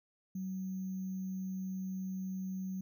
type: tone with sample-and-hold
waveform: sine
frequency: 188.3 Hz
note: F#3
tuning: 31 cents sharp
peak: -36 dBFS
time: 0.35-2.81 s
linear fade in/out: 5 ms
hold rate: 6300 Hz
effects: none